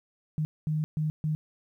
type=tone bursts at uneven times; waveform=sine; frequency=154.2 Hz; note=D#3; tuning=15 cents flat; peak=-25 dBFS; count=4; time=0.38-0.45 / 0.67-0.84 / 0.97-1.1 / 1.24-1.35 s; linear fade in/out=0 ms; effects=11-bit

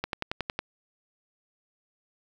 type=click train; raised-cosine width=0.3 ms; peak=-13 dBFS; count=7; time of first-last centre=0.04-0.59 s; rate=10.9 Hz; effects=8-bit

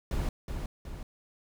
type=noise with echo; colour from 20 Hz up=brown; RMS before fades=-30 dBFS; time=0.11-0.29 s; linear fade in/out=2 ms; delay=370 ms; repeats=2; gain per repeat=-5 dB; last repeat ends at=1.03 s; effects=none

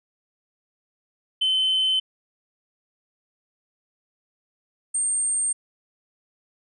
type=tone pair in turn; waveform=sine; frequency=3061 / 8658 Hz; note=G7 / C#9; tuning=-42 / -42 cents; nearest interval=octave + tritone; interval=1800 cents; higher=second; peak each=-17 / -20 dBFS; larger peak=first; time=1.41-2 / 4.94-5.53 s; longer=neither; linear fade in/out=10 ms; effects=tanh soft clip ceiling -16 dBFS

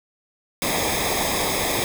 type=noise with comb filter; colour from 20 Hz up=pink; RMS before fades=-23 dBFS; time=0.62-1.84 s; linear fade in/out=0 ms; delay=0.69 ms; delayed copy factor=-0.75; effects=none

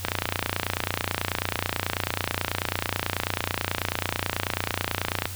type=click train; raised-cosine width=0.3 ms; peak=-7 dBFS; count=153; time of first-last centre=0.05-5.255 s; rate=29.2 Hz; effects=added 93 Hz sine -35 dBFS peak until 5.35 s + white hiss -39 dBFS RMS until 5.35 s

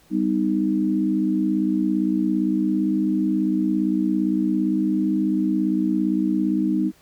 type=chord; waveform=sine; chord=G augmented; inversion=none; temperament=equal with one note detuned; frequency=196 / 253.3 / 311.1 Hz; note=G3 / B3 / D#4; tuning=0 / +44 / 0 cents; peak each=-23 / -25 / -21 dBFS; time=0.1-6.92 s; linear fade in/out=50 ms; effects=pink hiss -56 dBFS RMS until 7.01 s

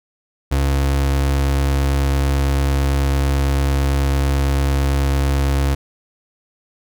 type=tone; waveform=35% pulse; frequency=69 Hz; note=C#2; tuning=7 cents flat; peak=-13 dBFS; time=0.51-5.75 s; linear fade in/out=10 ms; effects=none

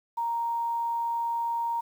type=tone with quantisation; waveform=sine; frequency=932.3 Hz; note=A#5; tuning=in tune; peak=-26 dBFS; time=0.17-1.81 s; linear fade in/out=10 ms; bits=9; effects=none

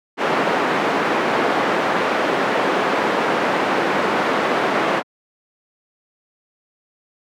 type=band-pass noise; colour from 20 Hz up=pink; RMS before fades=-19 dBFS; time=0.17-5.03 s; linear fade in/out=50 ms; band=300 to 1800 Hz; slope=12 dB/octave; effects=high-pass 150 Hz 12 dB/octave

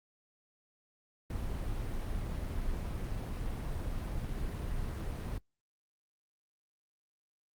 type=noise; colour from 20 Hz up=brown; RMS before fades=-36 dBFS; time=1.3-5.38 s; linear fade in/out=2 ms; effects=noise-tail reverb RT60 0.1 s tail -20 dB re dry + Opus 32 kbps

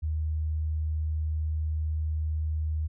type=tone; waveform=sine; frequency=77.78 Hz; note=D#2; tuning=in tune; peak=-26 dBFS; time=0.02-2.88 s; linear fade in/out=20 ms; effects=none

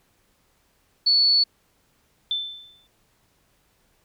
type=tone; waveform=sine; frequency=4435 Hz; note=C#8; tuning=in tune; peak=-15 dBFS; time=1.06-1.44 s; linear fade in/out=10 ms
type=tone with exponential decay; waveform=sine; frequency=3534 Hz; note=A7; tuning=7 cents sharp; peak=-20 dBFS; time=2.31-2.87 s; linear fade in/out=1 ms; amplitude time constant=120 ms
effects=pink hiss -65 dBFS RMS until 4.04 s

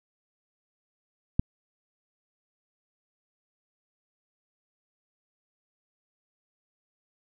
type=click; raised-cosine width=5 ms; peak=-9 dBFS; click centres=1.395 s; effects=none

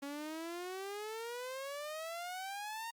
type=exponential sweep; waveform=sawtooth; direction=up; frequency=277.3 to 932.3 Hz; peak=-37 dBFS; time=0.02-2.91 s; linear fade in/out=10 ms; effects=Opus 48 kbps

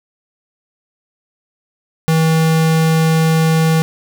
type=tone; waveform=square; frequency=160.8 Hz; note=E3; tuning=43 cents flat; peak=-11 dBFS; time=2.08-3.82 s; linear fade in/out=0 ms; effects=none

